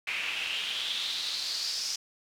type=noise with band-pass filter sweep; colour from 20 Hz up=pink; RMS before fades=-33 dBFS; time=0.07-1.96 s; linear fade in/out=5 ms; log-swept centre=2400 to 5400 Hz; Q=5; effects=none